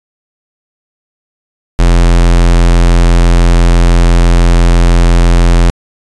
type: tone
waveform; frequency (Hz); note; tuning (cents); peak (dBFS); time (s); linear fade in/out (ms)
square; 43; F1; -26; -4; 1.79-5.7; 0
effects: resampled to 22050 Hz